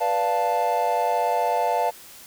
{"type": "chord", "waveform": "triangle", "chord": "B half-diminished seventh", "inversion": "none", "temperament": "equal with one note detuned", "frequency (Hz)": [491.3, 587.3, 698.5, 880], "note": ["B4", "D5", "F5", "A5"], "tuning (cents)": [-9, 0, 0, 0], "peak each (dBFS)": [-26, -26, -22, -22], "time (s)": [0, 1.91], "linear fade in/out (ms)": 20, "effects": ["white hiss -45 dBFS RMS until 2.26 s"]}